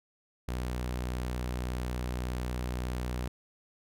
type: tone with vibrato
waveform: sawtooth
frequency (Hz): 61.74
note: B1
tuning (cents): 0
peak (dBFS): -28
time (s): 0.48-3.28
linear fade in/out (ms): 5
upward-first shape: sine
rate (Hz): 17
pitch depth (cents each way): 8
effects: none